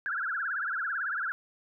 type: tone with vibrato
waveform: sine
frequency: 1500 Hz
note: F#6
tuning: 23 cents sharp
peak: -29 dBFS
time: 0.06-1.32 s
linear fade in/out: 0 ms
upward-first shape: triangle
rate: 18 Hz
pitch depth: 240 cents each way
effects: none